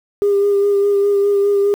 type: tone with vibrato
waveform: sine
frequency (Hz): 402.9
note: G4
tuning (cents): +48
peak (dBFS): -10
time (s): 0.22-1.74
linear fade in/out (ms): 0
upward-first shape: sine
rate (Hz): 4.9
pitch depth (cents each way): 20
effects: tanh soft clip ceiling -8 dBFS + 7-bit